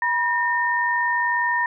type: tone pair together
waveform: sine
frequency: 967 / 1825.5 Hz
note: B5 / A#6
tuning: -37 / -37 cents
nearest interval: major seventh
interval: 1100 cents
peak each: -22 / -21 dBFS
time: 0.02-1.66 s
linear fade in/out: 2 ms
effects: none